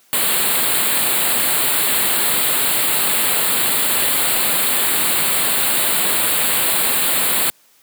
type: band-stop noise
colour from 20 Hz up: white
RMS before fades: -17 dBFS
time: 0.13-7.5 s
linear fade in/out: 0 ms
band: 4500 to 7500 Hz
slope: 96 dB/octave
effects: white hiss -54 dBFS RMS until 7.82 s + high-pass 150 Hz 12 dB/octave